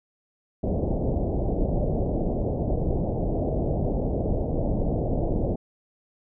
pink low-pass noise, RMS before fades -25 dBFS, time 0.63-5.56 s, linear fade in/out 10 ms, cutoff 700 Hz, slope 48 dB/octave, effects none

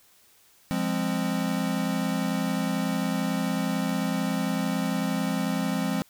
square chord, F minor, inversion none, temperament equal with one note detuned, 174.61 / 205.7 / 261.6 Hz, F3 / Ab3 / C4, 0 / -16 / 0 cents, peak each -30 dBFS, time 0.71-6.02 s, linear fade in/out 0 ms, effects white hiss -59 dBFS RMS until 6.09 s

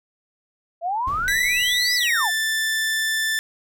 sine exponential two-way sweep, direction up then down, 654 to 5274 to 654 Hz, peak -21 dBFS, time 0.81-2.31 s, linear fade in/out 50 ms, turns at 1.95 s
brown noise with exponential decay, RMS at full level -31 dBFS, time 1.07-2.59 s, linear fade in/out 5 ms, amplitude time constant 330 ms
sawtooth tone with pitch glide, 1971 to 1766.1 Hz, B6 to A6, -4 to +6 cents, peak -17 dBFS, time 1.28-3.39 s, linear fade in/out 0 ms, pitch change -190 cents, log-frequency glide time 1.98-2.27 s
effects none

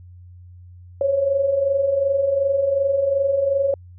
sine tone pair together, 531.3 / 554 Hz, C5 / C#5, +26 / -1 cents, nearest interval minor second, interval 73 cents, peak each -25 / -17 dBFS, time 1.01-3.74 s, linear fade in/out 2 ms, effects added 89 Hz sine -40 dBFS peak until 3.98 s

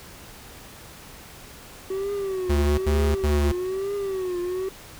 triangle tone with vibrato, 377.7 Hz, F#4, 36 cents sharp, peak -23 dBFS, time 1.9-4.69 s, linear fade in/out 5 ms, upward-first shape triangle, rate 1.1 Hz, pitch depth 130 cents each way
square tone bursts, 73.42 Hz, D2, in tune, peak -20 dBFS, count 3, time 2.49-3.522 s, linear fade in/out 10 ms, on 290 ms, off 81 ms
effects pink hiss -44 dBFS RMS until 4.99 s

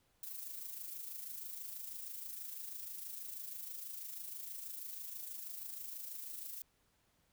violet noise with amplitude modulation, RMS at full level -44 dBFS, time 0.23-6.62 s, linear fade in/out 2 ms, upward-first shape sine, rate 26.2 Hz, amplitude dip 50%, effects pink hiss -75 dBFS RMS until 7.32 s

